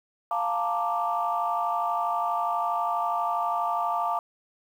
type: chord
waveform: sine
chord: Bb major seventh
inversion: second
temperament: equal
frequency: 698.5 / 880 / 932.3 / 1174.7 Hz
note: F5 / A5 / Bb5 / D6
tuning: 0 / 0 / 0 / 0 cents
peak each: -28 / -30 / -32 / -28 dBFS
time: 0.31-4.19 s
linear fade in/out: 2 ms
effects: tanh soft clip ceiling -15 dBFS + 9-bit